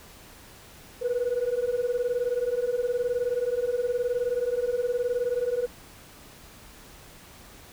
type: beating tone pair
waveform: sine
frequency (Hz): 477.7 / 496.7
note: A#4 / B4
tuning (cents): +42 / +10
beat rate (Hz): 19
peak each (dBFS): -26 / -25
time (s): 1.01-5.67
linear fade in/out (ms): 20
effects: tanh soft clip ceiling -20 dBFS + pink hiss -49 dBFS RMS until 7.72 s